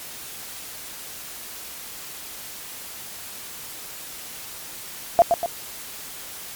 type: tone with echo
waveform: sine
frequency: 686 Hz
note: F5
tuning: 31 cents flat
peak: -8 dBFS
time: 5.19-5.22 s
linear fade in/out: 0 ms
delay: 120 ms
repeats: 2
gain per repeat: -6 dB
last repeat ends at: 5.46 s
effects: white hiss -37 dBFS RMS until 6.55 s + MP3 96 kbps